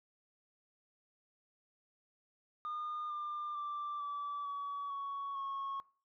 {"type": "tone with pitch steps", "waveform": "sine", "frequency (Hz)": [1217, 1196.1, 1175.5, 1155.3, 1135.5, 1116, 1096.8], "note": ["D#6", "D6", "D6", "D6", "C#6", "C#6", "C#6"], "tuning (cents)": [-39, 31, 1, -29, 41, 11, -19], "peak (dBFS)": -36, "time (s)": [2.65, 5.8], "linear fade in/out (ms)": 0, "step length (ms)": 450, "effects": ["noise-tail reverb RT60 0.4 s tail -21 dB re dry", "tanh soft clip ceiling -35 dBFS"]}